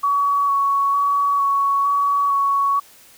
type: tone with vibrato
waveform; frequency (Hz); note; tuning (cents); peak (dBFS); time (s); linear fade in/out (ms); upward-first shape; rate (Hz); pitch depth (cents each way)
sine; 1123; C#6; +22; -15; 0.03-2.8; 10; square; 1.1; 12
effects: white hiss -48 dBFS RMS until 3.17 s